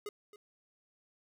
square tone with echo, 415.3 Hz, G#4, in tune, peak -39 dBFS, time 0.06-0.09 s, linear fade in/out 2 ms, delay 270 ms, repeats 1, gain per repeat -14 dB, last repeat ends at 0.36 s, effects none

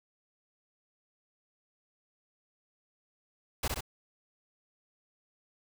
pink noise with echo, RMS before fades -31 dBFS, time 3.63-3.68 s, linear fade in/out 5 ms, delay 64 ms, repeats 2, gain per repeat -3 dB, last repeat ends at 3.808 s, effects none

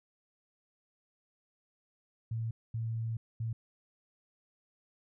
sine tone bursts at uneven times, 113.5 Hz, A#2, 46 cents flat, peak -32 dBFS, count 3, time 2.31-2.51 / 2.74-3.17 / 3.4-3.53 s, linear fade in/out 5 ms, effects none

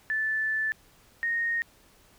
sine tone pair in turn, 1753 / 1857.2 Hz, A6 / A#6, -7 / -7 cents, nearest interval minor second, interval 100 cents, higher second, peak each -25 dBFS, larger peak neither, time 0.1-0.72 / 1.23-1.62 s, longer first, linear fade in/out 0 ms, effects pink hiss -59 dBFS RMS until 2.18 s

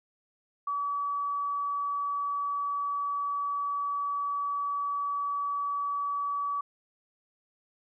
sine tone, 1143 Hz, D6, 47 cents flat, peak -28 dBFS, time 0.67-6.61 s, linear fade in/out 5 ms, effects none

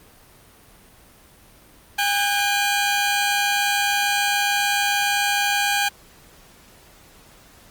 15% pulse tone pair together, 809.9 / 1513 Hz, G#5 / F#6, -44 / +38 cents, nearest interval major seventh, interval 1082 cents, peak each -13 / -20 dBFS, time 1.98-5.89 s, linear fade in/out 10 ms, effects pink hiss -50 dBFS RMS until 7.7 s + Opus 32 kbps

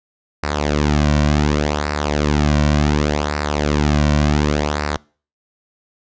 sawtooth tone with flanger, 74.1 Hz, D2, 16 cents sharp, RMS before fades -17 dBFS, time 0.43-4.97 s, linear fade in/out 5 ms, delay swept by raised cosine 0.3 to 2.4 ms, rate 0.68 Hz, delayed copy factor -0.7, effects noise-tail reverb RT60 0.4 s tail -25 dB re dry + resampled to 16000 Hz

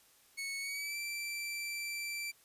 sawtooth tone with pitch glide, 2209 to 2340 Hz, C#7 to D7, -7 to -7 cents, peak -34 dBFS, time 0.37-2.32 s, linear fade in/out 20 ms, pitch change +100 cents, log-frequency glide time 0.6-0.97 s, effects white hiss -65 dBFS RMS until 2.44 s + resampled to 32000 Hz

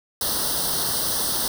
white noise with comb filter, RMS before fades -24 dBFS, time 0.21-1.48 s, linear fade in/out 2 ms, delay 0.21 ms, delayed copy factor +0.95, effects none

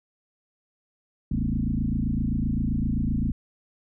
sine tone with frequency modulation, 138.59 Hz, C#3, in tune, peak -22 dBFS, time 1.31-3.32 s, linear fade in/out 5 ms, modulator 27.7 Hz, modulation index 4.3, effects none

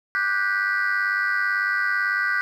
sine chord, G major seventh, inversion second, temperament just, 1176 / 1470 / 1568 / 1960 Hz, D6 / F#6 / G6 / B6, +2 / -12 / 0 / -14 cents, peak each -28 / -23 / -23 / -25 dBFS, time 0.15-2.41 s, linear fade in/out 0 ms, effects tanh soft clip ceiling -15 dBFS + 9-bit

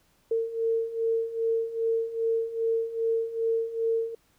sine beating tone pair, 452.8 / 455.3 Hz, A4 / A#4, +50 / -41 cents, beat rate 2.5 Hz, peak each -30 / -26 dBFS, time 0.31-4.15 s, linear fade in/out 5 ms, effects pink hiss -66 dBFS RMS until 4.38 s

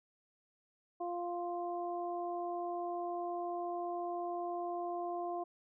harmonic tone, 349.2 Hz, F4, in tune, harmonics 1 / 2 / 3, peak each -40 / -38 / -46 dBFS, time 1-5.44 s, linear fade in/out 10 ms, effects none

